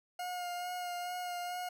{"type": "tone with vibrato", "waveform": "40% pulse", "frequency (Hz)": 714, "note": "F5", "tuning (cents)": 38, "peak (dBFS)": -36, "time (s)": [0.19, 1.69], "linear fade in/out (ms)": 5, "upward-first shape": "sine", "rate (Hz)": 2.3, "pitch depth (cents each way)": 20, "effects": []}